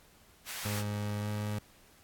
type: high-pass noise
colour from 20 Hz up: pink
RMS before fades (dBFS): -40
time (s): 0.45-0.84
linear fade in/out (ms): 50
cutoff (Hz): 1300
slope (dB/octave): 12
type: tone with pitch glide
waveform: 30% pulse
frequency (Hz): 103.83 to 104.98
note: G#2 to G#2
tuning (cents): 0 to +19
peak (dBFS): -30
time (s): 0.65-1.59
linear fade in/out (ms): 5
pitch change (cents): +19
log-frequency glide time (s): 1.21-1.28
effects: pink hiss -61 dBFS RMS until 2.03 s + AAC 64 kbps